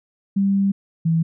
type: tone pair in turn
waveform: sine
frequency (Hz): 197 / 163.8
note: G3 / E3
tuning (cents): +9 / -11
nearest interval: minor third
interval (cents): 320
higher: first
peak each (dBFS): -15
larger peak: neither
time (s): 0.36-0.72 / 1.05-1.23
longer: first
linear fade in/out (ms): 10
effects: none